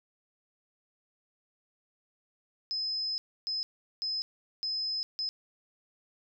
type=tone bursts at uneven times; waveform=sine; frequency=5100 Hz; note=D#8; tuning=42 cents sharp; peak=-30 dBFS; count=5; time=2.71-3.18 / 3.47-3.63 / 4.02-4.22 / 4.63-5.03 / 5.19-5.29 s; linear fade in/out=0 ms; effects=none